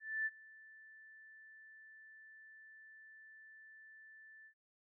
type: tone with ADSR envelope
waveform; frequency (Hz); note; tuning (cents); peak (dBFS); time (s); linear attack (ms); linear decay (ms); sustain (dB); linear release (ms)
sine; 1760; A6; 0; -33; 0-4.54; 260; 37; -23; 80
effects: none